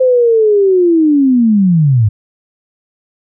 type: linear sweep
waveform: sine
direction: down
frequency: 522 to 99.4 Hz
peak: -6 dBFS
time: 0-2.09 s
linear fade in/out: 10 ms
effects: none